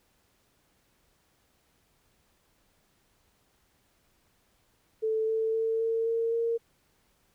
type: tone with pitch steps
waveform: sine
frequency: 440 / 444.3 / 448.7 / 453.2 / 457.6 / 462.1 Hz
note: A4 / A4 / A4 / A#4 / A#4 / A#4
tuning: 0 / +17 / +34 / -49 / -32 / -15 cents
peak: -25 dBFS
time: 5.02-6.58 s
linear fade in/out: 20 ms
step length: 260 ms
effects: pink hiss -69 dBFS RMS until 7.34 s